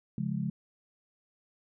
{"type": "chord", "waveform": "sine", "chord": "Db major", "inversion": "none", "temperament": "equal with one note detuned", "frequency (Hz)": [138.59, 174.61, 209.7], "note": ["Db3", "F3", "Ab3"], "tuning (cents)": [0, 0, 17], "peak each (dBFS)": -34, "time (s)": [0.18, 0.5], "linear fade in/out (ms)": 2, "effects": []}